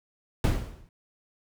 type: noise with exponential decay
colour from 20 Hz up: brown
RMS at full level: -18 dBFS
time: 0.44-0.89 s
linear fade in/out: 2 ms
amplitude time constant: 96 ms
effects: none